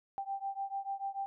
sine beating tone pair, 784 / 790.8 Hz, G5 / G5, 0 / +15 cents, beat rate 6.8 Hz, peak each -38 / -39 dBFS, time 0.18-1.26 s, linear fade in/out 0 ms, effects none

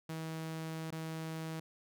sawtooth tone with dropouts, 160.6 Hz, E3, 45 cents flat, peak -35 dBFS, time 0.09-1.6 s, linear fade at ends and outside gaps 5 ms, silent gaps 0.907-0.923 s, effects none

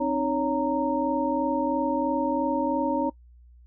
sine tone cluster, 264.1 / 307.1 / 559 / 926 Hz, C4 / D#4 / C#5 / A#5, +16 / -23 / +14 / -12 cents, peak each -28 dBFS, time 0-3.1 s, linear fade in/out 10 ms, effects noise-tail reverb RT60 0.1 s tail -22 dB re dry + added 60 Hz sine -49 dBFS peak until 3.66 s

